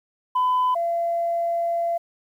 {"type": "tone pair in turn", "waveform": "sine", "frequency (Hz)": [1006, 681.4], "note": ["B5", "F5"], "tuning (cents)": [32, -43], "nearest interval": "perfect fifth", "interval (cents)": 675, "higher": "first", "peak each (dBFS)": [-16, -20], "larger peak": "first", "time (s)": [[0.35, 0.75], [0.75, 1.98]], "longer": "second", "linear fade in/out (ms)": 10, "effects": ["tanh soft clip ceiling -15 dBFS", "9-bit"]}